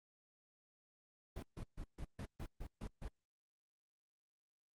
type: noise bursts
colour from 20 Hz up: brown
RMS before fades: -45 dBFS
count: 9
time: 1.36-3.083 s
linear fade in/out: 5 ms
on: 67 ms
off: 140 ms
effects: Opus 24 kbps